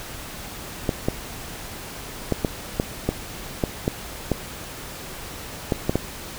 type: clicks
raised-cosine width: 2 ms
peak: -6 dBFS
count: 12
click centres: 0.892 / 1.085 / 2.323 / 2.448 / 2.799 / 3.09 / 3.638 / 3.879 / 4.317 / 5.722 / 5.895 / 5.956 s
effects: pink hiss -36 dBFS RMS until 6.38 s